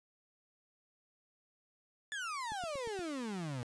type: exponential sweep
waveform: 35% pulse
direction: down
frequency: 1760 to 116.54 Hz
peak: -36 dBFS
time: 2.12-3.63 s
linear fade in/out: 0 ms
type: click train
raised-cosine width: 3 ms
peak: -36 dBFS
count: 5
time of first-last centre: 2.52-2.992 s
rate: 8.48 Hz
effects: resampled to 22050 Hz + 12-bit